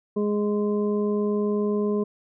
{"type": "harmonic tone", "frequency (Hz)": 207.7, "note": "G#3", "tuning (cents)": 0, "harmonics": [1, 2, 3, 5], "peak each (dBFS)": [-24, -24, -37, -38], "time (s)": [0.16, 2.04], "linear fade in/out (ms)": 10, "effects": []}